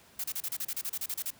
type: noise bursts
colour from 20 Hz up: blue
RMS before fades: -34 dBFS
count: 14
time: 0.19-1.306 s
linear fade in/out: 5 ms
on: 50 ms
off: 32 ms
effects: pink hiss -58 dBFS RMS until 1.39 s + high-pass 80 Hz 12 dB/octave